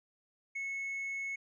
sine tone with tanh clipping, 2195 Hz, C#7, 18 cents flat, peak -36 dBFS, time 0.55-1.36 s, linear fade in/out 10 ms, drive 2 dB, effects none

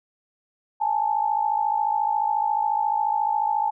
sine tone pair together, 830.6 / 884.8 Hz, G#5 / A5, 0 / +9 cents, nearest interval minor second, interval 109 cents, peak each -23 dBFS, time 0.8-3.71 s, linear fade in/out 20 ms, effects none

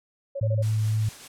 sine tone bursts, 554.4 Hz, C#5, in tune, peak -28 dBFS, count 4, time 0.35-0.626 s, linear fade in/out 10 ms, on 51 ms, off 24 ms
sine tone with vibrato, 108.6 Hz, A2, 22 cents flat, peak -21 dBFS, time 0.41-1.09 s, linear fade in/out 5 ms, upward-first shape triangle, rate 4.1 Hz, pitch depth 10 cents each way
white noise with tremolo, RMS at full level -41 dBFS, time 0.62-1.28 s, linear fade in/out 10 ms, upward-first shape triangle, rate 4.9 Hz, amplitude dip 40%
effects low-pass 10000 Hz 12 dB/octave

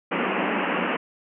pink band-pass noise, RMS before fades -25 dBFS, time 0.11-0.97 s, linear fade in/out 10 ms, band 180 to 2900 Hz, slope 96 dB/octave, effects none

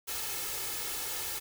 white noise with comb filter, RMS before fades -36 dBFS, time 0.07-1.4 s, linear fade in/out 20 ms, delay 2.3 ms, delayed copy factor +0.65, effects none

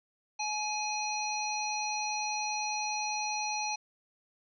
harmonic tone with a mistuned harmonic, 835 Hz, G#5, 9 cents sharp, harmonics 1 / 3 / 5 / 7, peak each -34 / -37 / -39 / -38 dBFS, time 0.39-3.76 s, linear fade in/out 10 ms, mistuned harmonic 1, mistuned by +23 cents, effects none

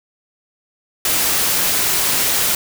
white noise, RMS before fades -17 dBFS, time 1.05-2.55 s, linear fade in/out 2 ms, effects none

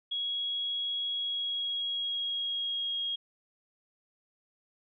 sine tone with pitch glide, 3322 to 3272 Hz, G#7 to G#7, 0 to -26 cents, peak -30 dBFS, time 0.11-3.16 s, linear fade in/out 10 ms, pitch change -26 cents, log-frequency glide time 1.09-2.99 s, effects none

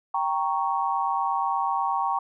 sine chord, G diminished, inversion none, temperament equal, 784 / 932.3 / 1108.7 Hz, G5 / Bb5 / Db6, 0 / 0 / 0 cents, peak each -27 dBFS, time 0.14-2.19 s, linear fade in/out 5 ms, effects none

